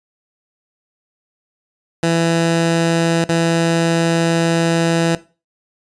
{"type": "tone with dropouts", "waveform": "15% pulse", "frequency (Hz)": 166.5, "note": "E3", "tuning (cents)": 18, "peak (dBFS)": -7, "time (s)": [2.03, 5.15], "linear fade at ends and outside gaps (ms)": 2, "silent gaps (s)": [3.242, 3.291], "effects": ["noise-tail reverb RT60 0.3 s tail -17 dB re dry", "resampled to 22050 Hz"]}